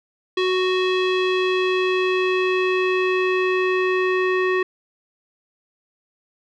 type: tone with low-pass filter sweep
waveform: square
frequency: 370.3 Hz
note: F#4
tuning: 1 cent sharp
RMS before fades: -20 dBFS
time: 0.37-4.63 s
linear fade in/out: 5 ms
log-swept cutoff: 3400 to 2200 Hz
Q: 2.8
effects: none